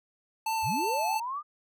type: tone with vibrato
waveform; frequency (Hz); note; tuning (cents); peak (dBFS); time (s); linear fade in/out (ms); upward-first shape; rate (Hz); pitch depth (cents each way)
square; 880; A5; 0; -28; 0.46-1.2; 5; triangle; 2.9; 27
type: linear sweep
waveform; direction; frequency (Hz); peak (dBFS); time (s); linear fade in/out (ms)
sine; up; 54.2 to 1237; -31; 0.62-1.43; 50
effects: none